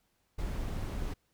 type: noise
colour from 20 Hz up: brown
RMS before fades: -35 dBFS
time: 0.38-1.14 s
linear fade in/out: 10 ms
effects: pink hiss -75 dBFS RMS until 1.33 s